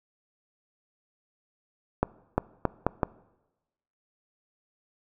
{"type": "accelerating click train", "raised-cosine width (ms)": 1, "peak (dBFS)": -8, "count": 5, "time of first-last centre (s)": [2.03, 3.032], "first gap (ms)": 350, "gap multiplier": 0.78, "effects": ["noise-tail reverb RT60 1.0 s tail -21 dB re dry"]}